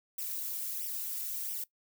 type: noise with flanger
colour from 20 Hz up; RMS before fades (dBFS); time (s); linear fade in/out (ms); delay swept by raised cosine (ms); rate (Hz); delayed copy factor
violet; -37; 0.18-1.64; 5; 0.35 to 3.05; 1.5; +0.9
effects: noise-tail reverb RT60 0.1 s tail -19 dB re dry